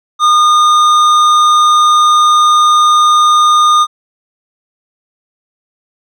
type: tone with hard clipping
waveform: sine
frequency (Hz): 1220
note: D#6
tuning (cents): -34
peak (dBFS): -7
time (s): 0.19-3.87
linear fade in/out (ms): 50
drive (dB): 10
effects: none